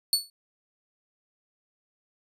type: tone with exponential decay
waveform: sawtooth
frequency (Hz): 4435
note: C#8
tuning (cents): 0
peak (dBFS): -14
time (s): 0.13-0.3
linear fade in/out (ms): 1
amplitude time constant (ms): 35
effects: resampled to 32000 Hz